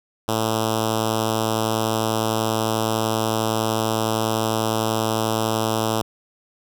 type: tone with notch filter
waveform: 5% pulse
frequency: 110.8 Hz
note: A2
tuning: 13 cents sharp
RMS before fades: -22 dBFS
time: 0.28-6.02 s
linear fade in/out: 5 ms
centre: 1800 Hz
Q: 1.2
effects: none